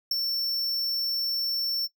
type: tone with ADSR envelope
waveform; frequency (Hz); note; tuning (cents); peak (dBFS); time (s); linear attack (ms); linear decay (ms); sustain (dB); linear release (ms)
square; 5420; E8; +47; -22; 0.11-1.88; 4; 19; -4; 30
effects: noise-tail reverb RT60 0.1 s tail -21 dB re dry